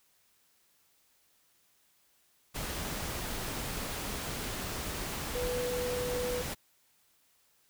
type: tone in noise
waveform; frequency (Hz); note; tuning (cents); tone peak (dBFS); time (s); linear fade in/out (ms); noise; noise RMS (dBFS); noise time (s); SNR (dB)
sine; 493.9; B4; 0; -32; 5.34-6.43; 20; pink; -37; 2.54-6.55; +2
effects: white hiss -69 dBFS RMS until 7.69 s